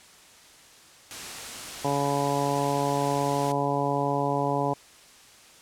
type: noise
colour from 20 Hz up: white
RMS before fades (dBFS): -37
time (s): 1.11-3.52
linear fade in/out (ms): 0
type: harmonic tone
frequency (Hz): 141.4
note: C#3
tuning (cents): +35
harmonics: 1 / 2 / 3 / 4 / 5 / 6 / 7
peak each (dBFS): -31 / -31 / -31 / -31 / -31 / -31 / -31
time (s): 1.84-4.74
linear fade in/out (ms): 10
effects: white hiss -52 dBFS RMS until 5.61 s + low-pass 9000 Hz 12 dB/octave